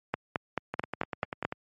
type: two click trains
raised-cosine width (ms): 0.5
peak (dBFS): -12 / -17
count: 7 / 9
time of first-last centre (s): 0.14-1.45 / 0.74-1.524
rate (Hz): 4.58 / 10.2
effects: high-pass 100 Hz 12 dB/octave + MP3 48 kbps